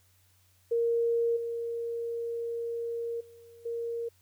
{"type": "tone with level steps", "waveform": "sine", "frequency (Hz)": 466.2, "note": "A#4", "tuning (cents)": 0, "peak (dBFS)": [-24, -31, -50, -31], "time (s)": [0.71, 4.09], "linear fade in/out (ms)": 10, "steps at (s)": [1.36, 3.2, 3.65], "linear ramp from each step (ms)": 10, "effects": ["added 92 Hz sine -65 dBFS peak until 4.21 s", "white hiss -67 dBFS RMS until 4.21 s"]}